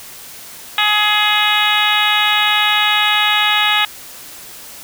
harmonic tone, 420 Hz, G#4, 19 cents sharp, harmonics 2 / 3 / 4 / 5 / 6 / 7 / 8 / 9, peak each -20 / -20 / -20 / -20 / -20 / -20 / -20 / -20 dBFS, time 0.78-3.85 s, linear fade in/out 2 ms, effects white hiss -35 dBFS RMS until 4.83 s

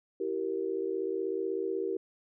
sine chord, E diminished, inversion none, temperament equal with one note detuned, 329.6 / 385.7 / 466.2 Hz, E4 / G4 / Bb4, 0 / -28 / 0 cents, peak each -37 / -32 / -35 dBFS, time 0.2-1.97 s, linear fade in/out 5 ms, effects none

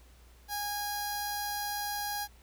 10% pulse tone with notch filter, 822 Hz, G#5, 18 cents flat, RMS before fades -35 dBFS, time 0.48-2.28 s, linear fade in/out 50 ms, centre 2700 Hz, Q 0.6, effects added 60 Hz sine -55 dBFS peak until 2.42 s + pink hiss -62 dBFS RMS until 2.42 s

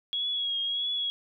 sine tone with vibrato, 3322 Hz, G#7, in tune, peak -27 dBFS, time 0.13-1.1 s, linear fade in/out 0 ms, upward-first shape triangle, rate 1.6 Hz, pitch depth 45 cents each way, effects none

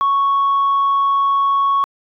sine tone, 1108.7 Hz, C#6, in tune, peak -11 dBFS, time 0.01-1.84 s, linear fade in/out 0 ms, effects tanh soft clip ceiling -10 dBFS

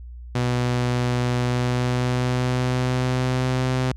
sawtooth tone with pitch glide, 123.3 to 128.46 Hz, B2 to C3, -2 to -31 cents, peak -16 dBFS, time 0.35-3.92 s, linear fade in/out 5 ms, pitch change +71 cents, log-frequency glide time 1.41-3.65 s, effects added 60 Hz sine -35 dBFS peak until 3.96 s + low-pass 7000 Hz 12 dB/octave

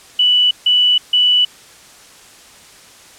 sine tone bursts, 2964 Hz, F#7, 2 cents sharp, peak -9 dBFS, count 3, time 0.19-1.45 s, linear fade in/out 5 ms, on 320 ms, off 150 ms, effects white hiss -42 dBFS RMS until 3.18 s + low-pass 9000 Hz 12 dB/octave

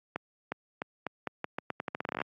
accelerating click train, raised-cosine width 0.5 ms, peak -17 dBFS, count 20, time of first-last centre 0.16-2.216 s, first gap 360 ms, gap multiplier 0.83, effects high-pass 150 Hz 12 dB/octave + AAC 48 kbps

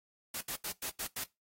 white noise bursts at uneven times, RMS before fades -38 dBFS, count 6, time 0.34-0.41 / 0.48-0.56 / 0.64-0.72 / 0.82-0.9 / 0.99-1.07 / 1.16-1.24 s, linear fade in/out 5 ms, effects noise-tail reverb RT60 0.2 s tail -20 dB re dry + AAC 48 kbps

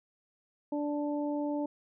harmonic tone, 292.9 Hz, D4, 5 cents flat, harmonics 1 / 2 / 3, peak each -31 / -36 / -41 dBFS, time 0.72-1.66 s, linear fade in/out 5 ms, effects none

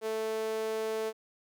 sawtooth tone with high-pass filter, 220 Hz, A3, in tune, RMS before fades -33 dBFS, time 0.01-1.13 s, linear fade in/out 50 ms, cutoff 470 Hz, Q 3.9, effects none

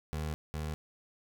25% pulse tone pair in turn, 77 / 77 Hz, D#2 / D#2, -17 / -17 cents, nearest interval unison, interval 0 cents, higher neither, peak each -30 / -31 dBFS, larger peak first, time 0.13-0.34 / 0.54-0.74 s, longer first, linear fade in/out 0 ms, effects none

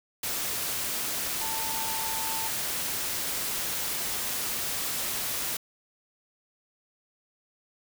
sine tone in noise, 891 Hz, A5, 22 cents sharp, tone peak -35 dBFS, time 1.41-2.48 s, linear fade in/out 5 ms, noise white, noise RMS -31 dBFS, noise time 0.23-5.57 s, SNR -7 dB, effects none

